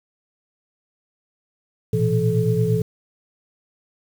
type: tone cluster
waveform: sine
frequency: 114.1 / 122.9 / 168.2 / 432.5 Hz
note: A#2 / B2 / E3 / A4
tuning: -37 / -8 / +35 / -30 cents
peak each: -22 dBFS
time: 1.93-2.82 s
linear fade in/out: 5 ms
effects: 7-bit